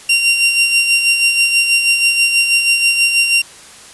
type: tone with tremolo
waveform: sawtooth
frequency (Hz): 2762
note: F7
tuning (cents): -20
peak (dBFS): -5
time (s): 0.09-3.42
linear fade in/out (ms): 5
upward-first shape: sine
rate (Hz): 6.2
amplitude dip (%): 50
effects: white hiss -38 dBFS RMS until 3.93 s + resampled to 24000 Hz